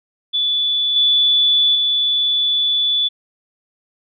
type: tone with level steps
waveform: sine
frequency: 3461 Hz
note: A7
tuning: 29 cents flat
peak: -15 / -11 / -14 dBFS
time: 0.33-3.09 s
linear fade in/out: 20 ms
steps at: 0.96 / 1.75 s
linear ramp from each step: 2 ms
effects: none